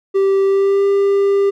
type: tone with pitch glide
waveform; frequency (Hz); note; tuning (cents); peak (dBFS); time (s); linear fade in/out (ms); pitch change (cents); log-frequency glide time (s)
triangle; 390.1 to 397.8; G4 to G4; -8 to +25; -9; 0.14-1.51; 20; +33; 0.45-0.85
effects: none